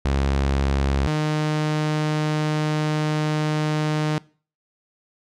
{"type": "tone pair in turn", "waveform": "sawtooth", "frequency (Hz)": [68.7, 152.98], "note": ["C#2", "D#3"], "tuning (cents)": [-15, -29], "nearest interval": "octave + major second", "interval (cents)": 1386, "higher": "second", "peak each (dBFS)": [-15, -16], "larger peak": "first", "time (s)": [[0.05, 1.07], [1.07, 4.18]], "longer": "second", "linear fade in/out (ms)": 0, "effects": ["noise-tail reverb RT60 0.4 s tail -22 dB re dry", "low-pass 6000 Hz 12 dB/octave"]}